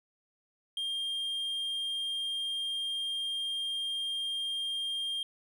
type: tone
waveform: triangle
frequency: 3206 Hz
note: G7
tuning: 38 cents sharp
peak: -30 dBFS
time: 0.77-5.23 s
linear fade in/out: 2 ms
effects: none